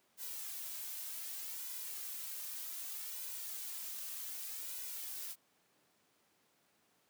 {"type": "noise with flanger", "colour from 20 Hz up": "blue", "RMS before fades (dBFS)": -44, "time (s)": [0.17, 5.36], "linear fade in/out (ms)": 50, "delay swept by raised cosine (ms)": [2, 3.3], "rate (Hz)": 0.65, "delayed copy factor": 0.6, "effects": ["pink hiss -73 dBFS RMS until 7.09 s", "high-pass 200 Hz 12 dB/octave"]}